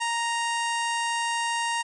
harmonic tone with a mistuned harmonic, 932.3 Hz, A#5, in tune, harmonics 1 / 2 / 3 / 4 / 5 / 6 / 7 / 8 / 9 / 10, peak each -27 / -31 / -33 / -40 / -42 / -41 / -42 / -42 / -41 / -43 dBFS, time 0-1.83 s, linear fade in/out 20 ms, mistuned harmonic 9, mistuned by -30 cents, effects none

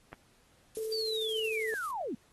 click, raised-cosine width 0.5 ms, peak -28 dBFS, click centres 0.13 s
violet noise with tremolo, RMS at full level -42 dBFS, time 0.75-1.91 s, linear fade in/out 2 ms, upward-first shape square, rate 13 Hz, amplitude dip 40%
sine tone, 440 Hz, A4, in tune, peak -33 dBFS, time 0.77-1.74 s, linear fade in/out 0 ms
sine linear sweep, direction down, 4699 to 192.5 Hz, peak -33 dBFS, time 0.92-2.15 s, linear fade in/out 5 ms
effects pink hiss -66 dBFS RMS until 2.32 s + AAC 32 kbps

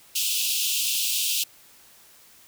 pink high-pass noise, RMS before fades -25 dBFS, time 0.15-1.44 s, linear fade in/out 10 ms, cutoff 2600 Hz, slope 96 dB/octave, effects white hiss -53 dBFS RMS until 2.47 s

